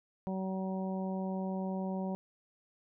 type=harmonic tone; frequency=189.3 Hz; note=F#3; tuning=40 cents sharp; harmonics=1 / 2 / 3 / 4 / 5; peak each=-34 / -43 / -42 / -45 / -47 dBFS; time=0.27-2.15 s; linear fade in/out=0 ms; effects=none